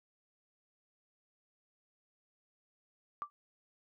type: tone with exponential decay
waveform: sine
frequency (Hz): 1172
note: D6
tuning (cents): -4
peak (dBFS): -31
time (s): 3.22-3.3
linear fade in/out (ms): 0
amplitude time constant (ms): 17
effects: none